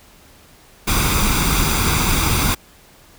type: noise with comb filter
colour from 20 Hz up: pink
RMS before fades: -17 dBFS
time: 0.87-2.55 s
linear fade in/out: 10 ms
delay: 0.83 ms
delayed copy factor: +0.6
effects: pink hiss -48 dBFS RMS until 3.18 s